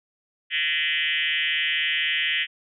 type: tone with frequency modulation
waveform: sine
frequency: 2488 Hz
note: D#7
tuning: 1 cent flat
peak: -21 dBFS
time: 0.5-2.47 s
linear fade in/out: 50 ms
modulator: 156 Hz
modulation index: 4.7
effects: none